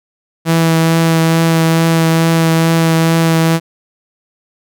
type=tone with vibrato; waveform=sawtooth; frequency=163.8 Hz; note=E3; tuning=11 cents flat; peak=-5 dBFS; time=0.45-3.6 s; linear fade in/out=50 ms; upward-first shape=triangle; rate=2.3 Hz; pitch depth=14 cents each way; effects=none